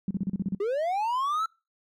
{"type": "tone bursts", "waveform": "sine", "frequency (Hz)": 192.2, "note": "G3", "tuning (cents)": -34, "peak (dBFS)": -24, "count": 8, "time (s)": [0.08, 0.549], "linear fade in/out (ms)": 2, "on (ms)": 28, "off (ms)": 35}
{"type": "linear sweep", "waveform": "triangle", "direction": "up", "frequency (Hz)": [384.3, 1347], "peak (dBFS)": -23, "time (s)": [0.6, 1.46], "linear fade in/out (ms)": 5}
{"effects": ["noise-tail reverb RT60 0.3 s tail -26 dB re dry"]}